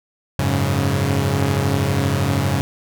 sawtooth chord, F# suspended second, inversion none, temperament equal with one note detuned, 91.28 / 103.83 / 138.59 Hz, F#2 / G#2 / C#3, -23 / 0 / 0 cents, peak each -18 / -18 / -16 dBFS, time 0.39-2.61 s, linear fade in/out 0 ms, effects none

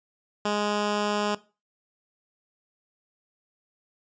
10% pulse tone, 207.7 Hz, G#3, in tune, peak -16 dBFS, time 0.45-1.35 s, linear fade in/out 5 ms, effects noise-tail reverb RT60 0.3 s tail -18 dB re dry + resampled to 16000 Hz

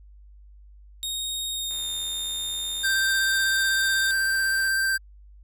sawtooth tone with pitch glide, 3729 to 3648 Hz, A#7 to A#7, 0 to -38 cents, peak -25 dBFS, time 1.03-4.11 s, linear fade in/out 0 ms, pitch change -38 cents, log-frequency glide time 1.51-1.88 s
click train, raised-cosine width 0.3 ms, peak -31 dBFS, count 234, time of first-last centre 1.71-4.678 s, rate 78.5 Hz
square tone with vibrato, 1568 Hz, G6, in tune, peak -22 dBFS, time 2.83-4.98 s, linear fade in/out 20 ms, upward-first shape sine, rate 16 Hz, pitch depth 13 cents each way
effects added 50 Hz sine -46 dBFS peak until 5.43 s

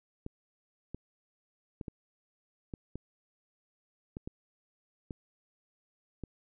clicks, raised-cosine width 3 ms, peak -26 dBFS, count 10, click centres 0.264 / 0.946 / 1.812 / 1.882 / 2.738 / 2.956 / 4.169 / 4.275 / 5.108 / 6.237 s, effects none

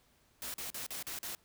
white noise bursts, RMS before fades -41 dBFS, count 6, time 0.42-1.35 s, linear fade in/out 0 ms, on 120 ms, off 42 ms, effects pink hiss -69 dBFS RMS until 1.44 s

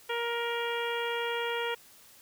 harmonic tone, 470.1 Hz, A#4, 15 cents sharp, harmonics 1 / 2 / 3 / 4 / 5 / 6 / 7, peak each -33 / -36 / -38 / -39 / -40 / -41 / -41 dBFS, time 0.09-1.75 s, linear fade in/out 10 ms, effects white hiss -56 dBFS RMS until 2.21 s

